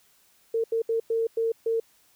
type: tone bursts at uneven times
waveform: sine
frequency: 454.6 Hz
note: A#4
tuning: 43 cents flat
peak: -22 dBFS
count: 6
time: 0.54-0.64 / 0.72-0.82 / 0.89-1 / 1.1-1.27 / 1.37-1.52 / 1.66-1.8 s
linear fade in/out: 5 ms
effects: white hiss -62 dBFS RMS until 2.15 s